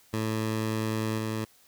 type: tone with level steps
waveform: 15% pulse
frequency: 110 Hz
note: A2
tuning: in tune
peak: -21 / -23 dBFS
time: 0.13-1.45 s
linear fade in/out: 10 ms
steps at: 1.18 s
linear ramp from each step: 5 ms
effects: white hiss -60 dBFS RMS until 1.67 s